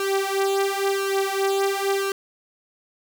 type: tone with flanger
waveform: sawtooth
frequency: 392 Hz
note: G4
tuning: in tune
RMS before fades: -23 dBFS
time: 0-2.12 s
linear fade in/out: 2 ms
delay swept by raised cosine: 1.8 to 5.4 ms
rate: 0.97 Hz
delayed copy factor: +0.85
effects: none